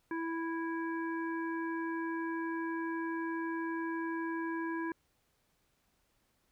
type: harmonic tone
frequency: 329.6 Hz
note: E4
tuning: in tune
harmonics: 1 / 3 / 5 / 7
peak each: -35 / -41 / -42 / -54 dBFS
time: 0.11-4.92 s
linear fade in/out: 2 ms
effects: pink hiss -75 dBFS RMS until 6.51 s